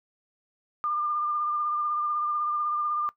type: tone with vibrato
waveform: sine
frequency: 1200 Hz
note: D6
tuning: 37 cents sharp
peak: -25 dBFS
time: 0.84-3.09 s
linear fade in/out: 0 ms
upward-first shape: sine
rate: 16 Hz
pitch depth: 19 cents each way
effects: noise-tail reverb RT60 0.1 s tail -18 dB re dry